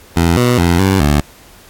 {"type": "tone with pitch steps", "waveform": "15% pulse", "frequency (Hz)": [84.6, 122.5, 86.1, 96, 73.1], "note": ["E2", "B2", "F2", "G2", "D2"], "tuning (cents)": [45, -14, -24, -36, -7], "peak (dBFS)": -3, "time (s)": [0.16, 1.21], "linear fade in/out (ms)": 10, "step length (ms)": 210, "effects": ["pink hiss -42 dBFS RMS until 1.69 s", "AAC 64 kbps"]}